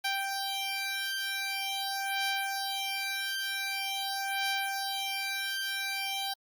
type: beating tone pair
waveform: 10% pulse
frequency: 784 / 784.45 Hz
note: G5 / G5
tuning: 0 / +1 cents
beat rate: 0.45 Hz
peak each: -26 dBFS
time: 0.04-6.34 s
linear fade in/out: 10 ms
effects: Opus 32 kbps